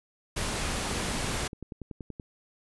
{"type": "noise", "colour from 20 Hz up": "pink", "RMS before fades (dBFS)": -31, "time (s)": [0.36, 1.48], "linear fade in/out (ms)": 10}
{"type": "click train", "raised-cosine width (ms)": 3, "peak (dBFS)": -26, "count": 14, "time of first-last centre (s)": [0.96, 2.198], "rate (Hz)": 10.5}
{"effects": ["resampled to 24000 Hz"]}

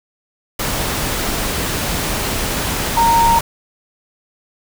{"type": "tone in noise", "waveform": "sine", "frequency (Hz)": 926, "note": "A#5", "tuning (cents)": -12, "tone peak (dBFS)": -10, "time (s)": [2.97, 3.39], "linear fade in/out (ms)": 5, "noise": "pink", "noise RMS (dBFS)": -20, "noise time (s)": [0.59, 3.41], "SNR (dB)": 7, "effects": []}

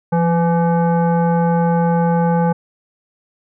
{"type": "tone with frequency modulation", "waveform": "sine", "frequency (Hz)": 171.6, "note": "F3", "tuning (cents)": -30, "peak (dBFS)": -12, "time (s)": [0.12, 2.53], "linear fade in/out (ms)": 10, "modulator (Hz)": 674, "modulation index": 0.92, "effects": []}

